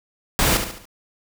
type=noise with echo; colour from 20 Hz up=pink; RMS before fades=-18 dBFS; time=0.39-0.57 s; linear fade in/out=0 ms; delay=71 ms; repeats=4; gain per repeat=-7 dB; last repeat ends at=0.854 s; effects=none